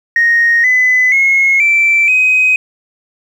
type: tone with pitch steps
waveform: sine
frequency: 1864.7 / 2010 / 2167 / 2336 / 2518 Hz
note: A#6 / B6 / C#7 / D7 / D#7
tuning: 0 / +30 / -40 / -10 / +20 cents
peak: -6 dBFS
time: 0.16-2.56 s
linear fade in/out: 2 ms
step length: 480 ms
effects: tanh soft clip ceiling -3 dBFS + 7-bit